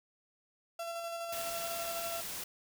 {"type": "tone with tremolo", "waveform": "35% pulse", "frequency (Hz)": 676, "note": "E5", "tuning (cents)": 43, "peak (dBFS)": -35, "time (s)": [0.79, 2.21], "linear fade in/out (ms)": 5, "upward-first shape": "square", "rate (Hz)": 12, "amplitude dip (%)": 25}
{"type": "noise", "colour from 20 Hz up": "white", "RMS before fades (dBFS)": -41, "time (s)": [1.32, 2.44], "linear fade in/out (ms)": 5}
{"effects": []}